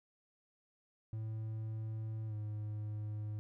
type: tone with pitch glide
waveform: triangle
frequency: 110 to 106.07 Hz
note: A2 to G#2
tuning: 0 to +37 cents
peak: -36 dBFS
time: 1.13-3.39 s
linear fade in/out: 0 ms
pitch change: -63 cents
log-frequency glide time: 2.27-2.34 s
effects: none